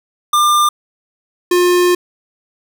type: tone pair in turn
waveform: square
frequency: 1197 / 355.9 Hz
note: D6 / F4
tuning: +33 / +33 cents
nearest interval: octave + major sixth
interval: 2100 cents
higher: first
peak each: -10 dBFS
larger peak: neither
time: 0.33-0.69 / 1.51-1.95 s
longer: second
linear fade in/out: 5 ms
effects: none